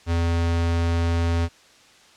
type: tone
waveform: square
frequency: 84.4 Hz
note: E2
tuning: 41 cents sharp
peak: -20 dBFS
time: 0.06-1.49 s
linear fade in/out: 50 ms
effects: white hiss -52 dBFS RMS until 2.16 s + low-pass 6000 Hz 12 dB/octave